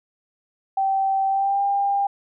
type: tone with pitch glide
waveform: sine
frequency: 776 to 799.2 Hz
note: G5 to G5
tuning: -18 to +33 cents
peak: -18 dBFS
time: 0.77-2.07 s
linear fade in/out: 5 ms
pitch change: +51 cents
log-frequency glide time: 1.28-1.62 s
effects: none